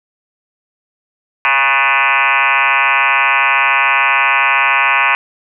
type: tone with frequency modulation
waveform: sine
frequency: 1762 Hz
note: A6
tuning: 2 cents sharp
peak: -9 dBFS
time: 1.45-5.15 s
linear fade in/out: 0 ms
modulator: 133 Hz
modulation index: 6.7
effects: none